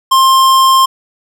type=tone with hard clipping; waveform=sine; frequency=1058 Hz; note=C6; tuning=19 cents sharp; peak=-7 dBFS; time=0.11-0.86 s; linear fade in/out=10 ms; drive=18 dB; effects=none